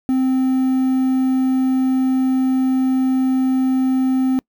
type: tone with quantisation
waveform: triangle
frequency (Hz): 260.5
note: C4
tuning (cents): -7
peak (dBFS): -12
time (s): 0.09-4.39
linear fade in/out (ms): 0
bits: 7
effects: noise-tail reverb RT60 0.1 s tail -26 dB re dry